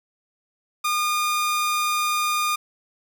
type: tone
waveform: sawtooth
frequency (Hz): 1216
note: D#6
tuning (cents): -40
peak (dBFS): -17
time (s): 0.84-2.56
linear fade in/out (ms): 10
effects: none